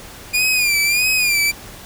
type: tone with vibrato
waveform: sawtooth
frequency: 2421 Hz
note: D#7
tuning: 48 cents flat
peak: -11 dBFS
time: 0.33-1.52 s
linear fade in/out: 20 ms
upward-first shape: sine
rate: 1.6 Hz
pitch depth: 83 cents each way
effects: pink hiss -37 dBFS RMS until 1.85 s